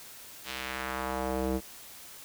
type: tone with band-pass filter sweep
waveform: square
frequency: 65 Hz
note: C2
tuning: 11 cents flat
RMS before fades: -33 dBFS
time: 0.44-1.61 s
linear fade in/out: 50 ms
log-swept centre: 3600 to 340 Hz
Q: 1.2
effects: white hiss -48 dBFS RMS until 2.24 s